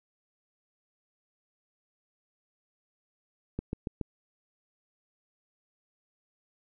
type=click train; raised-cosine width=3 ms; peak=-19 dBFS; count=4; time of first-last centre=3.59-4.013 s; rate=7.1 Hz; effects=none